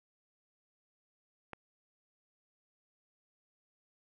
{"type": "click", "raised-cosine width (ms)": 0.5, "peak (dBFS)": -27, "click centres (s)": 1.533, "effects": []}